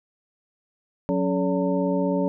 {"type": "tone cluster", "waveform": "sine", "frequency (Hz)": [182.7, 278.8, 429.3, 569, 908], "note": ["F#3", "C#4", "A4", "C#5", "A#5"], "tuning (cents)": [-22, 10, -43, 45, -46], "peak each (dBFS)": [-25, -25, -29, -26, -33], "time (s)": [1.09, 2.28], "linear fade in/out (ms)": 0, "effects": []}